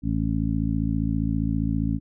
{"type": "harmonic tone", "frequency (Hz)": 55, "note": "A1", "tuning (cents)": 0, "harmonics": [1, 2, 3, 4, 5], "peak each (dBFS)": [-28, -28, -28, -28, -28], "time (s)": [0.02, 2], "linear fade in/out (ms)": 50, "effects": []}